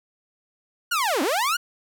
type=linear two-way sweep; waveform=sawtooth; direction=down then up; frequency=1480 to 246.9 to 1480 Hz; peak=-17 dBFS; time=0.91-1.57 s; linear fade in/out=10 ms; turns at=1.22 s; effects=none